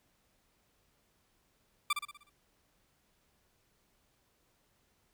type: tone with echo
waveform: 20% pulse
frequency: 1177 Hz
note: D6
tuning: 3 cents sharp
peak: -22 dBFS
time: 1.9-1.93 s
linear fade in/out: 5 ms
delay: 61 ms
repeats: 6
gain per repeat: -6 dB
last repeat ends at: 2.296 s
effects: pink hiss -73 dBFS RMS until 5.13 s